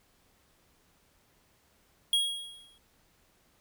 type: tone with exponential decay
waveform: square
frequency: 3298 Hz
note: G#7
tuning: 13 cents flat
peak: -22 dBFS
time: 2.13-2.78 s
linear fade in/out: 2 ms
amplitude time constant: 140 ms
effects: pink hiss -67 dBFS RMS until 3.6 s